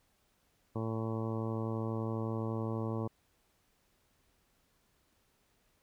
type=harmonic tone; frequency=111.9 Hz; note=A2; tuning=30 cents sharp; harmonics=1 / 2 / 3 / 4 / 5 / 6 / 7 / 8 / 9 / 10; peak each=-36 / -39 / -41 / -42 / -45 / -52 / -51 / -51 / -49 / -50 dBFS; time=0.75-3.08 s; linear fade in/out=10 ms; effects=pink hiss -73 dBFS RMS until 5.82 s